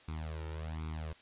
sawtooth tone with flanger, 78.8 Hz, D#2, 23 cents sharp, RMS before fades -40 dBFS, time 0.08-1.13 s, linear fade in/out 5 ms, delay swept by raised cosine 0.83 to 2.23 ms, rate 1.3 Hz, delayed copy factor +1, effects white hiss -60 dBFS RMS until 1.21 s + resampled to 8000 Hz

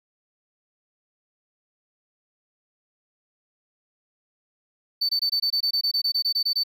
triangle tone bursts, 4534 Hz, C#8, 38 cents sharp, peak -19 dBFS, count 16, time 5.01-6.636 s, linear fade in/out 10 ms, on 81 ms, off 22 ms, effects none

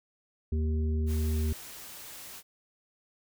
harmonic tone, 77.78 Hz, D#2, in tune, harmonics 1 / 3 / 5, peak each -26 / -36 / -40 dBFS, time 0.52-1.53 s, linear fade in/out 5 ms
white noise, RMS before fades -45 dBFS, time 1.06-2.43 s, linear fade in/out 50 ms
effects none

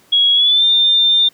sine tone with pitch glide, 3322 to 3602 Hz, G#7 to A7, 0 to +40 cents, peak -9 dBFS, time 0.12-1.29 s, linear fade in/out 10 ms, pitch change +140 cents, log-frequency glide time 0.34-0.65 s, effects pink hiss -51 dBFS RMS until 1.33 s + high-pass 150 Hz 12 dB/octave

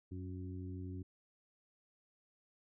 harmonic tone with a mistuned harmonic, 92.5 Hz, F#2, in tune, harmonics 1 / 2 / 3 / 4, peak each -43 / -51 / -48 / -54 dBFS, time 0.11-1.03 s, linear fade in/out 10 ms, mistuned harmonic 4, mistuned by -20 cents, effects none

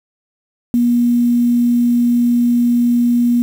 sine tone with quantisation, 239.9 Hz, A#3, 50 cents sharp, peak -10 dBFS, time 0.74-3.42 s, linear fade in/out 0 ms, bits 6, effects none

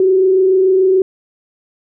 sine tone with frequency modulation, 377.4 Hz, F#4, 34 cents sharp, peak -8 dBFS, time 0-1.02 s, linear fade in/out 2 ms, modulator 26.9 Hz, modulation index 0.37, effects none

